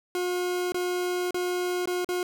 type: tone with dropouts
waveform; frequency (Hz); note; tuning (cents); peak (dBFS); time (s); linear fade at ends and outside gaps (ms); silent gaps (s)
40% pulse; 359.1; F4; +48; -25; 0.15-2.23; 1; 0.721-0.744 / 1.308-1.344 / 1.857-1.874 / 2.046-2.089
effects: none